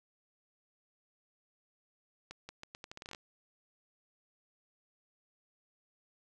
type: accelerating click train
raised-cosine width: 0.2 ms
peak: -28 dBFS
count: 13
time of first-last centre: 2.31-3.148 s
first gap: 180 ms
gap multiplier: 0.8
effects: none